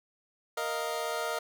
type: chord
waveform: 25% pulse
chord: Bb suspended fourth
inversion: none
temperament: equal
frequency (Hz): 466.2 / 622.3 / 698.5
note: Bb4 / Eb5 / F5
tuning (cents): 0 / 0 / 0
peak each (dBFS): -32 / -31 / -33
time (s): 0.57-1.39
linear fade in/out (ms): 5
effects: none